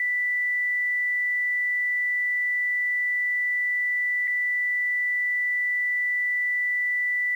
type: tone with dropouts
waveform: sine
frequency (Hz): 1975.5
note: B6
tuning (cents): 0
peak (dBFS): -22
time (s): 0-7.35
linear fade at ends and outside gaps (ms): 2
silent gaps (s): 4.274-4.277
effects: 9-bit